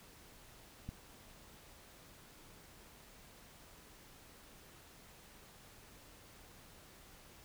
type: click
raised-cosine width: 5 ms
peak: -30 dBFS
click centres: 0.89 s
effects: pink hiss -59 dBFS RMS until 7.44 s